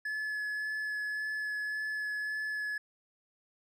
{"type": "tone with vibrato", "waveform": "triangle", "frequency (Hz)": 1712, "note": "A6", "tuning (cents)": -48, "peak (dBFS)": -31, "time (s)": [0.05, 2.78], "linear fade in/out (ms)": 5, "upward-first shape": "sine", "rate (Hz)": 1.8, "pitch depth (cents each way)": 10, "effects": []}